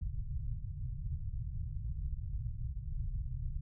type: low-pass noise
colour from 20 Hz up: pink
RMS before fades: -38 dBFS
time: 0.01-3.61 s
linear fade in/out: 10 ms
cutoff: 140 Hz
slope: 48 dB/octave
effects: none